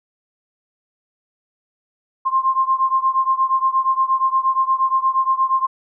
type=beating tone pair; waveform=sine; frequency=1054 / 1062.5 Hz; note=C6 / C6; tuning=+12 / +26 cents; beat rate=8.5 Hz; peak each=-17 / -19 dBFS; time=2.25-5.67 s; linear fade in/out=20 ms; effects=none